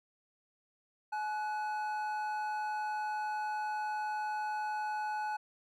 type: tone pair together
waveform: triangle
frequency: 850.5 / 1480 Hz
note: G#5 / F#6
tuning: +41 / 0 cents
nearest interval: minor seventh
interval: 959 cents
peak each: -32 / -40 dBFS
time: 1.12-5.37 s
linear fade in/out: 10 ms
effects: none